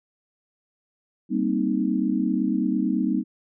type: chord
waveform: sine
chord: C minor seventh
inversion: second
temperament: equal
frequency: 196 / 233.1 / 261.6 / 311.1 Hz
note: G3 / Bb3 / C4 / Eb4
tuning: 0 / 0 / 0 / 0 cents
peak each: -26 dBFS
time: 1.29-3.24 s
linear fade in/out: 50 ms
effects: none